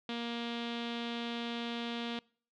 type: tone with low-pass filter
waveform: sawtooth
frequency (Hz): 235.2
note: A#3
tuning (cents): +16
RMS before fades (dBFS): -38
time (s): 0.09-2.19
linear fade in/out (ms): 2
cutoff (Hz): 3500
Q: 4.3
effects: noise-tail reverb RT60 0.5 s tail -26 dB re dry